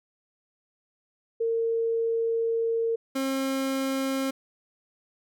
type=tone pair in turn; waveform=sine / 30% pulse; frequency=457.2 / 268.2 Hz; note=A#4 / C4; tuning=-34 / +43 cents; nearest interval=major sixth; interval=923 cents; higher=first; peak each=-23 dBFS; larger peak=neither; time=1.4-2.96 / 3.15-4.31 s; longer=first; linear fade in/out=10 ms; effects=none